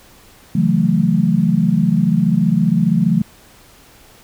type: chord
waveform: sine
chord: F# minor seventh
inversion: second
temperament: equal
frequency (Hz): 138.59 / 164.81 / 185 / 220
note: C#3 / E3 / F#3 / A3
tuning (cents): 0 / 0 / 0 / 0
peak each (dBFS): -22 / -16 / -16 / -17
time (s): 0.55-3.22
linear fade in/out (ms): 5
effects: pink hiss -46 dBFS RMS until 4.23 s